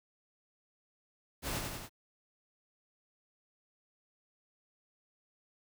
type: noise with echo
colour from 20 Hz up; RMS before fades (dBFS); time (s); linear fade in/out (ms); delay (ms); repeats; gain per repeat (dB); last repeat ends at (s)
pink; -37; 1.42-1.62; 50; 92; 3; -3; 1.896
effects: none